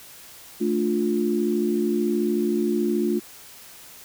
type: chord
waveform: sine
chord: D minor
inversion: second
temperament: just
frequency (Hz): 220.2 / 293.7 / 352.4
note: A3 / D4 / F4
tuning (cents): +2 / 0 / +16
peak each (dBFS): -24 / -27 / -23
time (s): 0.6-3.2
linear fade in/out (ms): 20
effects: white hiss -45 dBFS RMS until 4.04 s